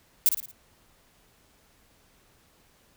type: noise with echo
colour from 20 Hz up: violet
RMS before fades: -19 dBFS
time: 0.26-0.29 s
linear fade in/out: 0 ms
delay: 56 ms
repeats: 4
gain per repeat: -7 dB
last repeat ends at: 0.514 s
effects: pink hiss -62 dBFS RMS until 2.96 s

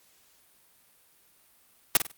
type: noise with echo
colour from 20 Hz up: white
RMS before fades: -17 dBFS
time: 1.95-1.97 s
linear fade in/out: 2 ms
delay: 49 ms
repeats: 3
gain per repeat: -10 dB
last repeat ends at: 2.117 s
effects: white hiss -62 dBFS RMS until 2.17 s + Opus 48 kbps

